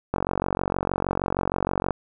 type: click train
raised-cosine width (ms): 1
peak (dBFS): -9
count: 83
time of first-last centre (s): 0.14-1.907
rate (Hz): 46.4
effects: none